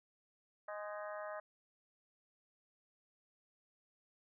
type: harmonic tone with a mistuned harmonic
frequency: 207.7 Hz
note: G#3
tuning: in tune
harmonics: 3 / 4 / 5 / 6 / 7 / 8 / 9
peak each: -44 / -52 / -52 / -50 / -55 / -55 / -57 dBFS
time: 0.68-1.4 s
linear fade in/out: 5 ms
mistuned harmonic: 7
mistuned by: +81 cents
effects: none